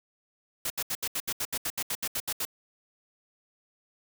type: noise bursts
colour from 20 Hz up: white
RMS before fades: -31 dBFS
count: 15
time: 0.65-2.452 s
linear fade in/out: 5 ms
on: 52 ms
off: 73 ms
effects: none